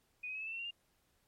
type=tone with pitch steps; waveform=sine; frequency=2478 / 2523 / 2568 / 2615 / 2662 / 2710 / 2759 / 2809 Hz; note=D#7 / D#7 / E7 / E7 / E7 / E7 / F7 / F7; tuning=-8 / +23 / -46 / -15 / +16 / +47 / -22 / +9 cents; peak=-39 dBFS; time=0.23-0.71 s; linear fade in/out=10 ms; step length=60 ms; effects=pink hiss -75 dBFS RMS until 1.27 s + MP3 64 kbps